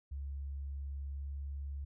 sine tone with pitch glide, 69.6 to 70.08 Hz, C#2 to C#2, +8 to +19 cents, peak -38 dBFS, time 0.11-1.85 s, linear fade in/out 10 ms, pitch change +11 cents, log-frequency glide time 1.11-1.28 s, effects none

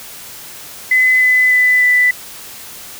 sine tone with pitch steps, 2022 / 2010 / 1998.8 / 1987.3 Hz, B6 / B6 / B6 / B6, +40 / +30 / +20 / +10 cents, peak -8 dBFS, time 0.91-2.11 s, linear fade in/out 5 ms, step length 300 ms, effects white hiss -33 dBFS RMS until 2.99 s

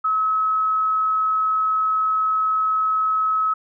sine tone, 1286 Hz, E6, 43 cents flat, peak -17 dBFS, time 0.04-3.54 s, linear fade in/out 10 ms, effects none

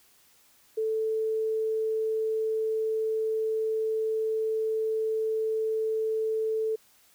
sine tone, 440 Hz, A4, in tune, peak -25 dBFS, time 0.77-6.76 s, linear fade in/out 10 ms, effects white hiss -61 dBFS RMS until 7.14 s

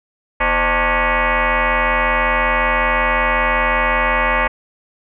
sine tone with frequency modulation, 523.3 Hz, C5, in tune, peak -13 dBFS, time 0.4-4.48 s, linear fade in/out 10 ms, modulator 283 Hz, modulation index 6.6, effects none

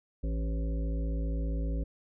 harmonic tone with a mistuned harmonic, 55 Hz, A1, in tune, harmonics 1 / 3 / 5 / 7 / 9 / 10, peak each -29 / -39 / -41 / -48 / -48 / -48 dBFS, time 0.23-1.84 s, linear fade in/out 10 ms, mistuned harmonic 7, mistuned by +32 cents, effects none

